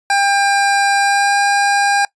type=tone with pitch glide; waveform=25% pulse; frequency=799 to 805.5 Hz; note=G5 to G5; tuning=+33 to +47 cents; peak=-8 dBFS; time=0.1-2.05 s; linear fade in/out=2 ms; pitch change=+14 cents; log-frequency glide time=0.98-1.38 s; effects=noise-tail reverb RT60 0.1 s tail -22 dB re dry + resampled to 22050 Hz